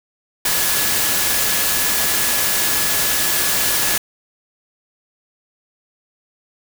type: tone in noise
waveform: sine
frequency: 1700 Hz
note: G#6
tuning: 40 cents sharp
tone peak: -29 dBFS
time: 0.45-3.98 s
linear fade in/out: 5 ms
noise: white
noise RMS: -18 dBFS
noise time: 0.45-3.98 s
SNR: -14 dB
effects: none